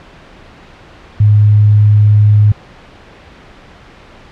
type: tone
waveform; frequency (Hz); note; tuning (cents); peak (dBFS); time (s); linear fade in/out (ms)
sine; 104.8; G#2; +16; -4; 1.2-2.52; 5
effects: pink hiss -38 dBFS RMS until 4.31 s + low-pass 3000 Hz 12 dB/octave